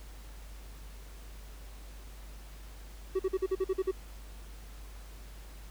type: tone bursts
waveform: triangle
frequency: 379.1 Hz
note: F#4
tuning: 42 cents sharp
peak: -24 dBFS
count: 9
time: 3.15-3.914 s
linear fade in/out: 10 ms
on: 44 ms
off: 46 ms
effects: added 50 Hz sine -45 dBFS peak until 5.7 s + pink hiss -55 dBFS RMS until 5.7 s